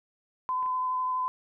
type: tone with vibrato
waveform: sine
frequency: 1017 Hz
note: C6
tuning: 50 cents flat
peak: -26 dBFS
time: 0.49-1.28 s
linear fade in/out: 0 ms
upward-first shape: sine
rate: 12 Hz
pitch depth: 10 cents each way
type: clicks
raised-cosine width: 0.5 ms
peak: -35 dBFS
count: 2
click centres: 0.628 / 0.661 s
effects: none